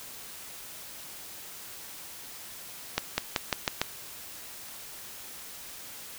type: accelerating click train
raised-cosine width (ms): 0.2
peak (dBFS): -7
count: 6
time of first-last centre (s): 2.98-3.815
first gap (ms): 200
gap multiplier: 0.91
effects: white hiss -44 dBFS RMS until 6.18 s